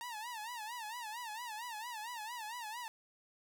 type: tone with vibrato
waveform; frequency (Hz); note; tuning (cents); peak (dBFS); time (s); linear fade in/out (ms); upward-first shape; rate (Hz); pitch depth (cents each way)
sawtooth; 912; A#5; -38; -38; 0.01-2.88; 0; sine; 4.4; 140
effects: none